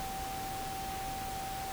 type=tone in noise; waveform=sine; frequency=773 Hz; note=G5; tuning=24 cents flat; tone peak=-38 dBFS; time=0-1.72 s; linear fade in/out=0 ms; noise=pink; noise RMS=-42 dBFS; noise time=0-1.72 s; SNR=+1 dB; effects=none